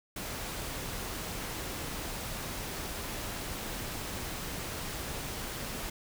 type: noise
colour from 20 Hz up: pink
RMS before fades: -38 dBFS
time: 0.16-5.9 s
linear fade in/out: 5 ms
effects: none